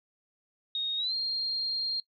sine tone with pitch glide, 3729 to 4210 Hz, A#7 to C8, 0 to +10 cents, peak -28 dBFS, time 0.75-2 s, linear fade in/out 2 ms, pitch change +210 cents, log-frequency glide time 0.97-1.14 s, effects noise-tail reverb RT60 0.1 s tail -21 dB re dry

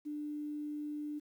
sine tone with quantisation, 297.3 Hz, D4, 21 cents sharp, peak -37 dBFS, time 0.05-1.2 s, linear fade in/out 20 ms, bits 11, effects none

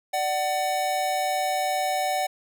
square tone pair together, 592.5 / 750 Hz, D5 / F#5, +15 / +23 cents, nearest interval major third, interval 408 cents, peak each -30 / -25 dBFS, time 0.13-2.27 s, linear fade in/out 10 ms, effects none

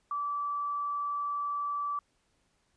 sine tone, 1158 Hz, D6, 25 cents flat, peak -30 dBFS, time 0.11-1.99 s, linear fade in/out 2 ms, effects pink hiss -73 dBFS RMS until 2.76 s + resampled to 22050 Hz

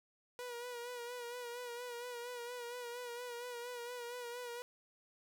sawtooth tone with vibrato, 484.2 Hz, B4, 34 cents flat, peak -39 dBFS, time 0.39-4.62 s, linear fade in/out 0 ms, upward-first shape sine, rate 4.3 Hz, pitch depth 43 cents each way, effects none

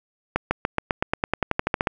accelerating click train, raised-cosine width 0.5 ms, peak -5 dBFS, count 16, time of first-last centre 0.36-1.872 s, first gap 150 ms, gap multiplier 0.94, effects none

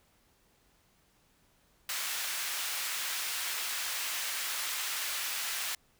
pink high-pass noise, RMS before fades -35 dBFS, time 1.89-5.75 s, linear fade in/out 2 ms, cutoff 1600 Hz, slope 12 dB/octave, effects pink hiss -68 dBFS RMS until 5.99 s

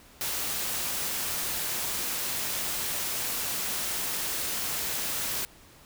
white noise, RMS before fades -31 dBFS, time 0.21-5.45 s, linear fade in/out 0 ms, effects pink hiss -54 dBFS RMS until 5.85 s

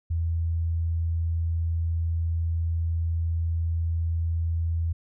sine tone, 82.9 Hz, E2, 10 cents sharp, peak -23 dBFS, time 0.1-4.93 s, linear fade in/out 10 ms, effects none

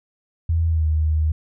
sine tone with pitch glide, 82.41 to 77.83 Hz, E2 to D#2, 0 to +1 cents, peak -16 dBFS, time 0.49-1.32 s, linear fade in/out 5 ms, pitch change -99 cents, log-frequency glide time 0.68-0.86 s, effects none

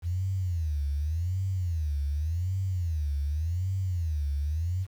sine tone with vibrato, 82.41 Hz, E2, in tune, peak -26 dBFS, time 0.02-4.87 s, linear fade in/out 50 ms, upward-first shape sine, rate 0.87 Hz, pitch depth 260 cents each way, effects 9-bit

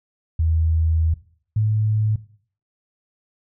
sine tone pair in turn, 80.7 / 107.72 Hz, E2 / A2, -36 / -36 cents, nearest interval perfect fourth, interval 500 cents, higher second, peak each -16 dBFS, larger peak neither, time 0.39-1.14 / 1.56-2.16 s, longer first, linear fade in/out 5 ms, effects noise-tail reverb RT60 0.5 s tail -17 dB re dry

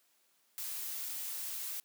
blue noise, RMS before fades -40 dBFS, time 0.58-1.8 s, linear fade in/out 0 ms, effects white hiss -72 dBFS RMS until 1.84 s + high-pass 200 Hz 12 dB/octave

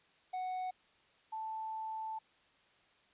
triangle / sine tone pair in turn, 740 / 880 Hz, F#5 / A5, 0 / 0 cents, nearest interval minor third, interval 300 cents, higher second, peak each -34 / -38 dBFS, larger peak first, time 0.33-0.71 / 1.32-2.19 s, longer second, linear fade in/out 10 ms, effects white hiss -68 dBFS RMS until 3.13 s + resampled to 8000 Hz

